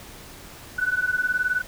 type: beating tone pair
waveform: sine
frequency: 1480 / 1499 Hz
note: F#6 / F#6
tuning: 0 / +22 cents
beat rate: 19 Hz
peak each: -24 dBFS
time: 0.78-1.62 s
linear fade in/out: 10 ms
effects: pink hiss -43 dBFS RMS until 1.67 s